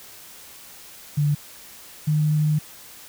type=tone pair in turn; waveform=sine; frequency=146.5 / 152.11 Hz; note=D3 / D#3; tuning=-4 / -39 cents; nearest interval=minor second; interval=65 cents; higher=second; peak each=-17 dBFS; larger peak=neither; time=1.17-1.35 / 2.07-2.59 s; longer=second; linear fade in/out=10 ms; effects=white hiss -44 dBFS RMS until 3.08 s